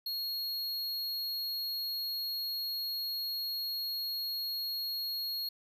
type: tone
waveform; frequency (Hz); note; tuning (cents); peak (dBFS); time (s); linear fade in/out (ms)
square; 4300; C8; +47; -34; 0.06-5.49; 5
effects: none